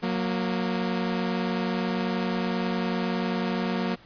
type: tone pair together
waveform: sawtooth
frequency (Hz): 182.81 / 233.1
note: F#3 / A#3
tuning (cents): -21 / 0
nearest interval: major third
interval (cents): 421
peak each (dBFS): -24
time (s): 0.02-3.96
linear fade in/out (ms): 20
effects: pink hiss -53 dBFS RMS until 4.05 s + resampled to 11025 Hz